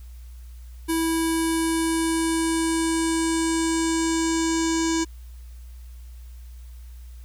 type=tone with low-pass filter sweep; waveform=square; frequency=327.1 Hz; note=E4; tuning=13 cents flat; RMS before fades=-23 dBFS; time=0.88-5.05 s; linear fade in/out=20 ms; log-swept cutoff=11000 to 6900 Hz; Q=4.7; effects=added 60 Hz sine -38 dBFS peak until 7.24 s + white hiss -58 dBFS RMS until 7.24 s